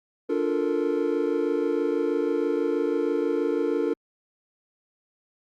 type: chord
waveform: triangle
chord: Bb major seventh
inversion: first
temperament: equal with one note detuned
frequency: 292.3 / 349.2 / 440 / 466.2 Hz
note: D4 / F4 / A4 / Bb4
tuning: -8 / 0 / 0 / 0 cents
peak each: -26 dBFS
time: 0.29-3.94 s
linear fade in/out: 10 ms
effects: Opus 48 kbps